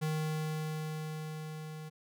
square tone with level ramp, 155.56 Hz, D#3, in tune, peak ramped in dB -31 to -43 dBFS, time 0.01-1.9 s, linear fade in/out 20 ms, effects none

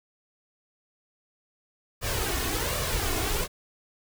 pink noise with flanger, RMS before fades -28 dBFS, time 2.01-3.48 s, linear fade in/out 50 ms, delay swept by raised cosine 1.7 to 2.8 ms, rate 1.3 Hz, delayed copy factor +0.6, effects none

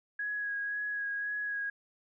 sine tone with vibrato, 1661.2 Hz, G#6, in tune, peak -32 dBFS, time 0.19-1.7 s, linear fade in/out 5 ms, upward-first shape sine, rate 1.9 Hz, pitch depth 18 cents each way, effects none

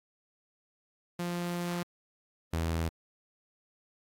sawtooth tone pair in turn, 174.61 / 82.2 Hz, F3 / E2, 0 / -4 cents, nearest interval octave + minor second, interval 1304 cents, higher first, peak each -28 / -25 dBFS, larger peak second, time 1.19-1.83 / 2.53-2.89 s, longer first, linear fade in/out 5 ms, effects AAC 48 kbps

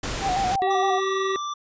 pink noise, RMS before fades -29 dBFS, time 0.03-0.56 s, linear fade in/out 5 ms
sine tone with vibrato, 759 Hz, F#5, 44 cents sharp, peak -21 dBFS, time 0.21-1.01 s, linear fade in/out 50 ms, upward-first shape square, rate 6.5 Hz, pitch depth 57 cents each way
harmonic tone, 384.3 Hz, G4, 34 cents flat, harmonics 1 / 3 / 5 / 7 / 9 / 10, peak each -24 / -34 / -32 / -43 / -44 / -40 dBFS, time 0.62-1.36 s, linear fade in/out 0 ms
square tone, 1174.7 Hz, D6, in tune, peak -28 dBFS, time 0.7-1.54 s, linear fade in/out 10 ms
effects resampled to 16000 Hz

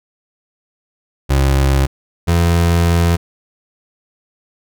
30% pulse tone pair in turn, 68 / 85.06 Hz, C#2 / F2, -33 / -45 cents, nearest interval major third, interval 388 cents, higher second, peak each -8 dBFS, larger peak neither, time 1.29-1.87 / 2.27-3.17 s, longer second, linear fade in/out 20 ms, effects none

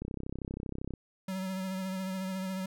click train, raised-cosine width 3 ms, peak -24 dBFS, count 31, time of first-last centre 0.02-0.937 s, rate 32.7 Hz
square tone with vibrato, 188.9 Hz, F#3, 36 cents sharp, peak -34 dBFS, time 1.28-2.66 s, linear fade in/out 5 ms, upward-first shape triangle, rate 14 Hz, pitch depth 35 cents each way
effects none

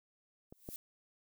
violet noise with exponential growth, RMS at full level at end -42 dBFS, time 0.5-0.76 s, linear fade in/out 1 ms, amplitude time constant 55 ms
clicks, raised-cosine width 2 ms, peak -37 / -30 dBFS, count 2, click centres 0.525 / 0.689 s
effects none

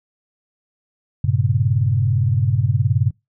sine chord, G diminished, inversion none, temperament equal with one note detuned, 98 / 116.54 / 135.66 Hz, G2 / Bb2 / Db3, 0 / 0 / -37 cents, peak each -19 dBFS, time 1.24-3.11 s, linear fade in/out 5 ms, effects noise-tail reverb RT60 0.2 s tail -23 dB re dry

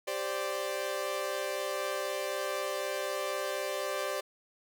sawtooth chord, G suspended fourth, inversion none, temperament equal, 392 / 523.3 / 587.3 Hz, G4 / C5 / D5, 0 / 0 / 0 cents, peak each -35 / -33 / -31 dBFS, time 0.07-4.21 s, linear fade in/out 10 ms, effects none

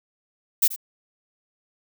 violet noise with echo, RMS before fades -17 dBFS, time 0.62-0.68 s, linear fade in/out 10 ms, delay 82 ms, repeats 1, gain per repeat -15 dB, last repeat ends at 0.762 s, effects none

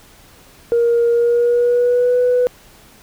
sine tone with pitch glide, 470.3 to 495.1 Hz, A#4 to B4, +15 to +4 cents, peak -10 dBFS, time 0.72-2.47 s, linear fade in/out 0 ms, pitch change +89 cents, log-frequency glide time 1.11-2.18 s, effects tanh soft clip ceiling -8 dBFS + pink hiss -46 dBFS RMS until 3.02 s

